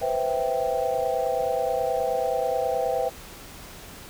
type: chord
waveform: sine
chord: C major seventh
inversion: third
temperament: equal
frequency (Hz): 493.9 / 523.3 / 659.3 / 784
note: B4 / C5 / E5 / G5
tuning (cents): 0 / 0 / 0 / 0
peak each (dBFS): -28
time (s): 0.01-3.1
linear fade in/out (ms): 20
effects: pink hiss -43 dBFS RMS until 4.09 s